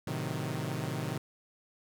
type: chord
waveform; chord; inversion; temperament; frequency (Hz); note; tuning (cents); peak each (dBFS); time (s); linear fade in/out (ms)
sawtooth; A diminished seventh; none; equal; 110 / 130.81 / 155.56 / 185; A2 / C3 / Eb3 / Gb3; 0 / 0 / 0 / 0; -36 / -33 / -33 / -38; 0.07-1.18; 5
effects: none